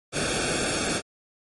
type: noise with comb filter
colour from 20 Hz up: pink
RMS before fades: -26 dBFS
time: 0.12-1.02 s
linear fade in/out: 50 ms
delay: 1 ms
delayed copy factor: -0.8
effects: MP3 48 kbps